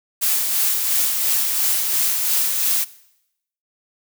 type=noise with tremolo; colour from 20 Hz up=blue; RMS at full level=-18 dBFS; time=0.21-2.85 s; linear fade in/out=20 ms; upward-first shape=sine; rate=2.9 Hz; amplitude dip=35%; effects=noise-tail reverb RT60 0.8 s tail -19 dB re dry